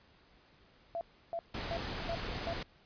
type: tone bursts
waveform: sine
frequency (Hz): 675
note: E5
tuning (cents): +41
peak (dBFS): -34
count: 5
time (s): 0.95-2.53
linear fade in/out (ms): 0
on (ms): 60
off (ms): 320
type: noise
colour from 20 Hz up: pink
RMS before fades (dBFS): -39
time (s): 1.54-2.63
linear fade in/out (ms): 5
effects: pink hiss -64 dBFS RMS until 2.85 s + resampled to 11025 Hz